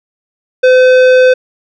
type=tone with tanh clipping; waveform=sine; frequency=510 Hz; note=C5; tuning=44 cents flat; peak=-5 dBFS; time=0.63-1.34 s; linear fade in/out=10 ms; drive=14 dB; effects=none